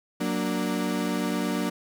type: chord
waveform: 35% pulse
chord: Gb augmented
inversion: none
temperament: equal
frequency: 185 / 233.1 / 293.7 Hz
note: Gb3 / Bb3 / D4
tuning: 0 / 0 / 0 cents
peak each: -28 dBFS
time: 0.2-1.7 s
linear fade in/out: 10 ms
effects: none